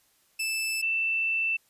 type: tone pair in turn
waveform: sawtooth / sine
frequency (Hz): 2637 / 2665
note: E7 / E7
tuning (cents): 0 / +18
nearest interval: unison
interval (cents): 18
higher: second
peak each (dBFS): -24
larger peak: neither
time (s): 0.39-0.82 / 0.82-1.57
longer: second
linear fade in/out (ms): 10
effects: white hiss -66 dBFS RMS until 1.69 s + resampled to 32000 Hz